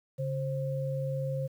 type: tone pair together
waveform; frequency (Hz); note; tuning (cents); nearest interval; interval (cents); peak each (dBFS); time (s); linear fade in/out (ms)
sine; 139.84 / 529; C#3 / C5; +16 / +19; octave + major seventh; 2303; -31 / -34; 0.18-1.48; 20
effects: 10-bit